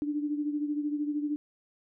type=beating tone pair; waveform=sine; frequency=293.6 / 306.6 Hz; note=D4 / D#4; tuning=0 / -25 cents; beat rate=13 Hz; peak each=-29 / -36 dBFS; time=0.02-1.36 s; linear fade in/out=0 ms; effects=none